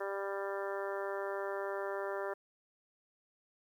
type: harmonic tone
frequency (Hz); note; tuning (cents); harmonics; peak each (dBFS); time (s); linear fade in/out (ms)
197.4; G3; +12; 2 / 3 / 4 / 5 / 6 / 7 / 8 / 9; -39 / -40 / -47 / -45 / -48 / -47 / -50 / -48; 0-2.34; 10
effects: 11-bit